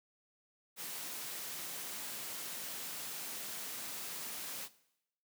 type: high-pass noise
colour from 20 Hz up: white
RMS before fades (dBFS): -43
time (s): 0.76-4.69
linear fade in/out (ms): 50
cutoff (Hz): 130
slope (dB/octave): 24
effects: noise-tail reverb RT60 0.8 s tail -18 dB re dry